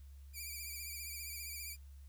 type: tone with vibrato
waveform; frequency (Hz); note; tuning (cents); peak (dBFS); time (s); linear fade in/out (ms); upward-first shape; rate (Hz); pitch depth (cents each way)
5% pulse; 2349; D7; 0; -34; 0.33-1.77; 50; sine; 15; 60
effects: added 69 Hz sine -51 dBFS peak until 2.08 s + white hiss -72 dBFS RMS until 2.08 s